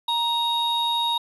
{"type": "tone pair together", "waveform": "triangle", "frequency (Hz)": [938, 3752], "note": ["A#5", "A#7"], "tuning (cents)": [11, 11], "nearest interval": "2 octaves", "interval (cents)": 2400, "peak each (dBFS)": -22, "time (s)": [0.08, 1.18], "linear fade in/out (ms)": 5, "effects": ["resampled to 32000 Hz", "9-bit"]}